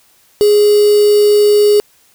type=tone with quantisation; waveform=sine; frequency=415.3 Hz; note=G#4; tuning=in tune; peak=-6 dBFS; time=0.41-1.8 s; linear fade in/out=0 ms; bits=3; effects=white hiss -51 dBFS RMS until 2.14 s